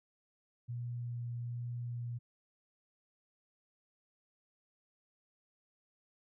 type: tone with vibrato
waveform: sine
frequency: 120 Hz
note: B2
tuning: 49 cents flat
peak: -37 dBFS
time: 0.68-2.19 s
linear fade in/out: 20 ms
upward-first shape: sine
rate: 1.2 Hz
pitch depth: 8 cents each way
effects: none